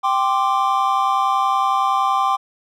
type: chord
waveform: triangle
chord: G suspended fourth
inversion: none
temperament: just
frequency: 784 / 1045.3 / 1176 Hz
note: G5 / C6 / D6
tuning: 0 / -2 / +2 cents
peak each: -18 dBFS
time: 0.03-2.37 s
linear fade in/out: 20 ms
effects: none